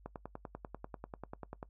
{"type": "click train", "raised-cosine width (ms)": 1, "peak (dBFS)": -28, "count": 17, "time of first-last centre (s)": [0.06, 1.629], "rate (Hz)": 10.2, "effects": ["noise-tail reverb RT60 0.1 s tail -21 dB re dry", "added 50 Hz sine -57 dBFS peak until 1.69 s"]}